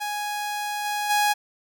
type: tone with level steps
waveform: sawtooth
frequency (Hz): 830.6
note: G#5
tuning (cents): 0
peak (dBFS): -23 / -21 / -15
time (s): 0-1.34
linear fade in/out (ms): 20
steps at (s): 0.84 / 1.09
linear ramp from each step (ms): 20
effects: none